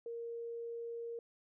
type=tone; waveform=sine; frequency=466.2 Hz; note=A#4; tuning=in tune; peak=-40 dBFS; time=0.06-1.19 s; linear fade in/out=2 ms; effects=none